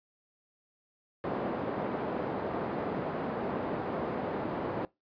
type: band-pass noise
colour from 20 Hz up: pink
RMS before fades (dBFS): -34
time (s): 1.24-4.85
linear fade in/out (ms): 0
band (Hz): 220 to 880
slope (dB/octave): 12
effects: noise-tail reverb RT60 0.2 s tail -22 dB re dry + resampled to 11025 Hz